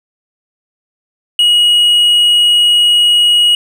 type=tone with hard clipping; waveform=sine; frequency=2900 Hz; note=F#7; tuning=35 cents flat; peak=-7 dBFS; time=1.39-3.55 s; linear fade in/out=2 ms; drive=3 dB; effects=none